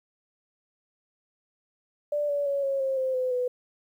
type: tone with pitch steps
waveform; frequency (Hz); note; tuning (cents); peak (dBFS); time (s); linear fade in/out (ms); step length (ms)
sine; 587.3 / 573.6 / 560.1 / 547 / 534.2 / 521.7 / 509.5 / 497.6; D5 / D5 / C#5 / C#5 / C5 / C5 / C5 / B4; 0 / -41 / +18 / -23 / +36 / -5 / -46 / +13; -24; 2.12-3.48; 5; 170
effects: 10-bit